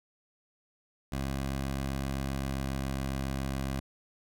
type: tone with pitch glide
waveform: 15% pulse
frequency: 67.7 to 67.19 Hz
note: C#2 to C2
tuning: -40 to +47 cents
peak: -25 dBFS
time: 1.12-3.8 s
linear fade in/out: 5 ms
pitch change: -13 cents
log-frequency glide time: 2.32-2.65 s
effects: none